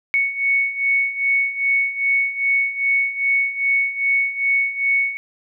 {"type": "beating tone pair", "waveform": "sine", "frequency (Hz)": [2217, 2219.5], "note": ["C#7", "C#7"], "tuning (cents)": [0, 2], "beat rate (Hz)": 2.5, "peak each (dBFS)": [-22, -18], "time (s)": [0.14, 5.17], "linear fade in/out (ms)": 0, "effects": []}